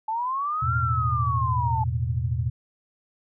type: linear two-way sweep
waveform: sine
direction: up then down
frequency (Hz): 861 to 1396.9 to 861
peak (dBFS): -24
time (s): 0.08-1.84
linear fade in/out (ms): 5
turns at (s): 0.76
type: chord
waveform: sine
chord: E suspended fourth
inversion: none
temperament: equal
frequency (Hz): 82.41 / 110 / 123.47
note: E2 / A2 / B2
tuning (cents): 0 / 0 / 0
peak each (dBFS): -28 / -28 / -26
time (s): 0.62-2.5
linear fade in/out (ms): 10
effects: none